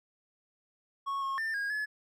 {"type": "tone with pitch steps", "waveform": "triangle", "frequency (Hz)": [1103, 1085, 1791, 1634, 1709], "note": ["C#6", "C#6", "A6", "G#6", "G#6"], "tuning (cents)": [-9, -37, 30, -29, 49], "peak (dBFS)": -29, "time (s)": [1.06, 1.86], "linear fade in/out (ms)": 20, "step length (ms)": 160, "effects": []}